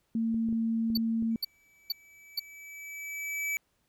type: tone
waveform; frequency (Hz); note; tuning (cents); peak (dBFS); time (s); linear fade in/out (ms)
sine; 226.6; A#3; -49; -26; 0.15-1.36; 2
type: clicks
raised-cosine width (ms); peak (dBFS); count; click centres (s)
3; -31; 6; 0.344 / 0.488 / 0.527 / 0.902 / 0.975 / 1.225
type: tone bursts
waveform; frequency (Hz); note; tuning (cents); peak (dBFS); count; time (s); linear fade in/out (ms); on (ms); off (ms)
square; 4498; C#8; +24; -28; 4; 0.95-2.396; 5; 24; 450
type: tone with exponential growth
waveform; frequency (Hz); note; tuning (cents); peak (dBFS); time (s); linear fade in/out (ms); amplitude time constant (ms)
square; 2300; D7; -37; -29; 1.31-3.57; 0; 490
effects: pink hiss -74 dBFS RMS until 3.88 s